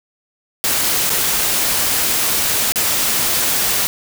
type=noise with dropouts; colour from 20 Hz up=white; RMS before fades=-17 dBFS; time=0.64-3.87 s; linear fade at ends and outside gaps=0 ms; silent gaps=1.095-1.102 / 2.721-2.758 s; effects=none